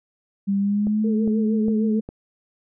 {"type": "tone with pitch glide", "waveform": "sine", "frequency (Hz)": [198.3, 216.2], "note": ["G3", "A3"], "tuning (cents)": [20, -30], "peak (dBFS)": -18, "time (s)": [0.47, 2.01], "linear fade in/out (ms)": 20, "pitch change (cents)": 150, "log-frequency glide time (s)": [0.59, 1.03]}
{"type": "click train", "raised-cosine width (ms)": 2, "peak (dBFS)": -20, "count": 4, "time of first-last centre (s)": [0.87, 2.09], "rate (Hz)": 2.46}
{"type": "tone with vibrato", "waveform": "sine", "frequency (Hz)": 440, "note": "A4", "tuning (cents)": 0, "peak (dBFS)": -27, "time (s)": [1.04, 2], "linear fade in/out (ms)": 5, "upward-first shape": "triangle", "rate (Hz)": 6.5, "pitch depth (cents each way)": 88}
{"effects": []}